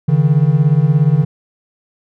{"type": "beating tone pair", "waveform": "triangle", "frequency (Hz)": [140.9, 157.9], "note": ["C#3", "D#3"], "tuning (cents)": [29, 26], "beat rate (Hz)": 17, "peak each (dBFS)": -10, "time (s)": [0.08, 1.25], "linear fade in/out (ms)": 10, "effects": []}